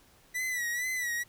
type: tone with vibrato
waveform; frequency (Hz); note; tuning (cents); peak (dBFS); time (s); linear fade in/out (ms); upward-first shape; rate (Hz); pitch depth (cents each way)
45% pulse; 1963; B6; -11; -30; 0.34-1.24; 20; sine; 2.2; 71
effects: pink hiss -61 dBFS RMS until 1.28 s